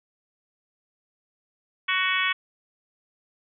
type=harmonic tone; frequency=372.7 Hz; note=F#4; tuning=13 cents sharp; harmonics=3 / 4 / 5 / 6 / 7 / 8 / 9; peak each=-29 / -30 / -28 / -27 / -30 / -33 / -31 dBFS; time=1.88-2.33 s; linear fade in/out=10 ms; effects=none